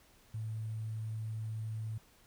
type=tone with sample-and-hold; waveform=sine; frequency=110 Hz; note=A2; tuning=in tune; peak=-36 dBFS; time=0.34-1.98 s; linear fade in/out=5 ms; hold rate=8820 Hz; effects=pink hiss -64 dBFS RMS until 2.26 s